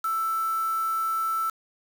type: tone with quantisation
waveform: sine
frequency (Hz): 1325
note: E6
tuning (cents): +9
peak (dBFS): -24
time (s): 0.04-1.5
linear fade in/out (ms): 5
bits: 6
effects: none